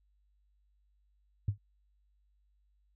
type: tone with exponential decay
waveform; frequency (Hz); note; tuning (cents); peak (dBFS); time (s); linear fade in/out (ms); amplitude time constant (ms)
sine; 101.2; G#2; -44; -23; 1.48-1.58; 5; 21
effects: tanh soft clip ceiling -20 dBFS + added 50 Hz sine -68 dBFS peak until 2.95 s